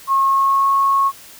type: tone with pitch glide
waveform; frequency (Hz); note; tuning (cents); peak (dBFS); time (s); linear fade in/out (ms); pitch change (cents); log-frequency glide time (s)
sine; 1085 to 1097; C#6 to C#6; -37 to -18; -12; 0.07-1.12; 50; +19; 0.26-0.68
effects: white hiss -41 dBFS RMS until 1.39 s